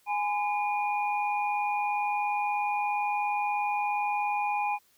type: tone cluster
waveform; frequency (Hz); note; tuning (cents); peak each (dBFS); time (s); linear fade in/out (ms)
sine; 829 / 1012 / 2436; G#5 / B5 / D#7; -3 / +42 / -37; -27 / -35 / -34; 0.06-4.79; 50
effects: white hiss -65 dBFS RMS until 4.97 s